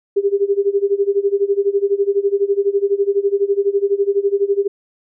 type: tone with tremolo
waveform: sine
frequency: 400 Hz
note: G4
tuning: 35 cents sharp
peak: -10 dBFS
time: 0.16-4.68 s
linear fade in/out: 10 ms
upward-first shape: sine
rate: 12 Hz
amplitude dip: 90%
effects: none

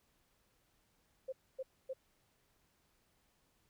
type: tone bursts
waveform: sine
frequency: 525 Hz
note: C5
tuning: 6 cents sharp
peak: -38 dBFS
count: 3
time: 1.28-1.935 s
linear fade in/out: 10 ms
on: 45 ms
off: 260 ms
effects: pink hiss -75 dBFS RMS until 3.69 s

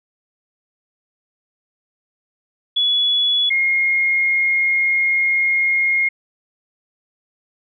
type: tone pair in turn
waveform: sine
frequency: 3400 / 2142 Hz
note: G#7 / C7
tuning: +40 / +40 cents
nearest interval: minor sixth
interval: 800 cents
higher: first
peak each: -14 dBFS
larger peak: neither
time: 2.76-3.5 / 3.5-6.09 s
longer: second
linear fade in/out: 10 ms
effects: none

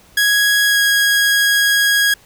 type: tone with pitch glide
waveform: sawtooth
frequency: 1661.2 to 1648.8 Hz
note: G#6 to G#6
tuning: 0 to -13 cents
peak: -8 dBFS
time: 0.17-2.14 s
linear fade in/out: 5 ms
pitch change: -13 cents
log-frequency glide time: 0.66-0.8 s
effects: pink hiss -48 dBFS RMS until 2.25 s

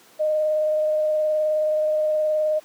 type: tone with vibrato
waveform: sine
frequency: 615 Hz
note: D#5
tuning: 20 cents flat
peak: -18 dBFS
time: 0.19-2.6 s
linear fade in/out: 20 ms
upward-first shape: square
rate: 19 Hz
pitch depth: 10 cents each way
effects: pink hiss -51 dBFS RMS until 2.64 s + high-pass 300 Hz 12 dB/octave

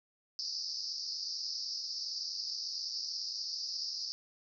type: band-pass noise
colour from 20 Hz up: white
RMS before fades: -39 dBFS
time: 0.39-4.12 s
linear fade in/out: 0 ms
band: 4600 to 5400 Hz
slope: 96 dB/octave
effects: none

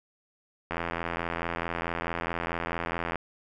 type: click train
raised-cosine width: 0.5 ms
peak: -15 dBFS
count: 208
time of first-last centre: 0.71-3.157 s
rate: 84.6 Hz
effects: none

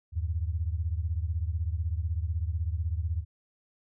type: beating tone pair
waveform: sine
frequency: 77.78 / 93.78 Hz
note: D#2 / F#2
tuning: 0 / +24 cents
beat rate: 16 Hz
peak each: -29 / -32 dBFS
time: 0.12-3.25 s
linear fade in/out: 50 ms
effects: none

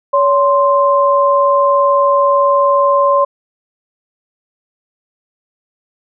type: tone pair together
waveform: sine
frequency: 564.7 / 1046.5 Hz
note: C#5 / C6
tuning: +32 / 0 cents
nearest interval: major seventh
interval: 1068 cents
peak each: -11 dBFS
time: 0.13-3.25 s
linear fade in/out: 10 ms
effects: none

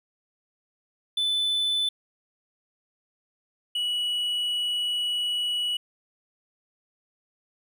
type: tone pair in turn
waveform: triangle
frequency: 3506 / 2934 Hz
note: A7 / F#7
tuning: -7 / -15 cents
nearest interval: minor third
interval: 308 cents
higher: first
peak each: -21 / -23 dBFS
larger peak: first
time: 1.17-1.89 / 3.75-5.77 s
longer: second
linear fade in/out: 5 ms
effects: none

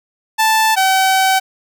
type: tone pair in turn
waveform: sawtooth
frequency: 880 / 763.1 Hz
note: A5 / G5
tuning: 0 / -47 cents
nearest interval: major second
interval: 247 cents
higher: first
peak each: -7 dBFS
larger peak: neither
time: 0.38-0.76 / 0.76-1.4 s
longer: second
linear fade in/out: 20 ms
effects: none

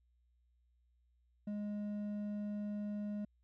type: tone with hard clipping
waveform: sine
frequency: 207.2 Hz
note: G#3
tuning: 4 cents flat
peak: -39 dBFS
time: 1.47-3.25 s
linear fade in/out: 5 ms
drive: 5 dB
effects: added 60 Hz sine -70 dBFS peak until 3.43 s

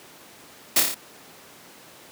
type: noise with echo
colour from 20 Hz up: white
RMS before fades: -17 dBFS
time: 0.76-0.8 s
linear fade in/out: 5 ms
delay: 29 ms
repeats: 5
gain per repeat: -3 dB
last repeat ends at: 0.945 s
effects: pink hiss -47 dBFS RMS until 2.11 s + high-pass 200 Hz 12 dB/octave

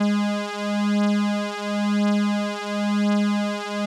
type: beating tone pair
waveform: 45% pulse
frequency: 205.5 / 206.46 Hz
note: G#3 / G#3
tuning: -18 / -10 cents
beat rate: 0.96 Hz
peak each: -23 dBFS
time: 0-3.86 s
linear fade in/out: 10 ms
effects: low-pass 6000 Hz 12 dB/octave

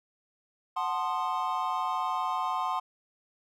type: chord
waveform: triangle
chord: F# diminished seventh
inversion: none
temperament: equal with one note detuned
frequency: 740 / 880 / 1046.5 / 1230.9 Hz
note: F#5 / A5 / C6 / Eb6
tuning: 0 / 0 / 0 / -19 cents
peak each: -32 / -33 / -29 / -34 dBFS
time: 0.76-2.8 s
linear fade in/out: 10 ms
effects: none

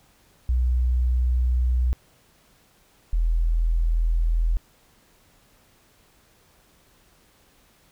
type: tone pair in turn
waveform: sine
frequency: 61.74 / 41.3 Hz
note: B1 / E1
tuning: 0 / +4 cents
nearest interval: perfect fifth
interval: 696 cents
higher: first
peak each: -18 dBFS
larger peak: neither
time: 0.49-1.93 / 3.13-4.57 s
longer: neither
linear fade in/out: 0 ms
effects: pink hiss -59 dBFS RMS until 7.91 s

